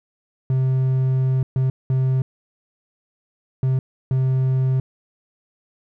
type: tone bursts at uneven times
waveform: triangle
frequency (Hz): 130.81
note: C3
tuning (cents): 0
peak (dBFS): -14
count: 5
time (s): 0.5-1.43 / 1.56-1.7 / 1.9-2.22 / 3.63-3.79 / 4.11-4.8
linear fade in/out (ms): 2
effects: none